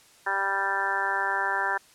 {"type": "harmonic tone", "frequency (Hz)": 196, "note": "G3", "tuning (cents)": 0, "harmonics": [2, 3, 4, 5, 6, 7, 8, 9], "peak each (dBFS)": [-38, -40, -32, -30, -41, -33, -30, -30], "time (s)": [0.26, 1.78], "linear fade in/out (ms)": 10, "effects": ["white hiss -56 dBFS RMS until 1.94 s", "low-pass 10000 Hz 12 dB/octave"]}